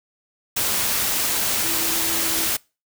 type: tone in noise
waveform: sine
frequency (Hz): 329.6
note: E4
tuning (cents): 0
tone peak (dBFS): -33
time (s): 1.64-2.47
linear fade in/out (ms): 10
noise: white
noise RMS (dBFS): -22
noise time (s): 0.56-2.57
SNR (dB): -14
effects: noise-tail reverb RT60 0.3 s tail -25 dB re dry